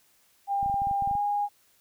sine tone with pitch glide, 799 to 819.6 Hz, G5 to G#5, +33 to -23 cents, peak -24 dBFS, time 0.47-1.49 s, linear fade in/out 50 ms, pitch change +44 cents, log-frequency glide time 1.09-1.18 s
clicks, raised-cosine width 5 ms, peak -28 dBFS, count 11, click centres 0.629 / 0.661 / 0.698 / 0.742 / 0.819 / 0.871 / 0.912 / 1.023 / 1.075 / 1.112 / 1.153 s
effects white hiss -64 dBFS RMS until 1.8 s

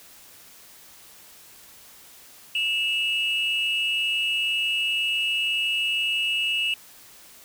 sine tone pair together, 2654 / 2880 Hz, E7 / F#7, +11 / -47 cents, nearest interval minor second, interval 142 cents, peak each -23 dBFS, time 2.55-6.74 s, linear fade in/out 2 ms, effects tanh soft clip ceiling -18 dBFS + white hiss -49 dBFS RMS until 7.44 s

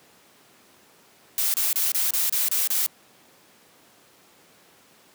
blue noise bursts, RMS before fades -23 dBFS, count 8, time 1.38-2.863 s, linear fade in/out 0 ms, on 160 ms, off 29 ms, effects pink hiss -55 dBFS RMS until 5.14 s + high-pass 200 Hz 12 dB/octave

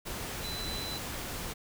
sine tone in noise, 4003 Hz, B7, 23 cents sharp, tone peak -38 dBFS, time 0.43-0.99 s, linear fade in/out 20 ms, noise pink, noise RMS -38 dBFS, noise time 0.05-1.54 s, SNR -3 dB, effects none

